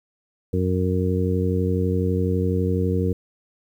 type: harmonic tone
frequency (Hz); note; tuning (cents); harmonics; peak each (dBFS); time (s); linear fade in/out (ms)
92; F#2; -9; 1 / 2 / 3 / 4 / 5; -22 / -25 / -28 / -29 / -26; 0.53-3.13; 5
effects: 9-bit